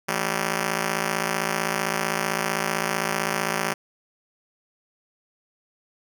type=ring-modulated tone; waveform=5% pulse; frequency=193.8 Hz; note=G3; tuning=20 cents flat; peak=-9 dBFS; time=0.08-3.74 s; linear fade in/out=10 ms; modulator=27.8 Hz; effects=none